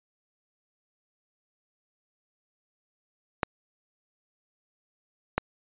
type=clicks; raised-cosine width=0.5 ms; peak=-8 dBFS; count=2; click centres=3.432 / 5.38 s; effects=resampled to 8000 Hz